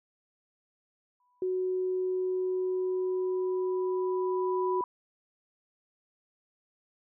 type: tone with exponential growth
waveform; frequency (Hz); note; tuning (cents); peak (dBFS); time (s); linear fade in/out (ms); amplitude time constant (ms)
sine; 987.8; B5; 0; -29; 1.2-4.84; 2; 790
type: tone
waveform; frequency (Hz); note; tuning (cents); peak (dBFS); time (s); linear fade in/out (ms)
sine; 370; F#4; 0; -27; 1.42-4.81; 2
effects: none